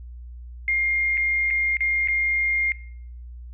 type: tone with dropouts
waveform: sine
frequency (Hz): 2121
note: C7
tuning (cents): +23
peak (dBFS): -19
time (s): 0.68-2.72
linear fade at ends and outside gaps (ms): 1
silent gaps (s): 1.172-1.176 / 1.504-1.508 / 1.769-1.806 / 2.075-2.084
effects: noise-tail reverb RT60 0.6 s tail -19 dB re dry + added 60 Hz sine -36 dBFS peak until 3.53 s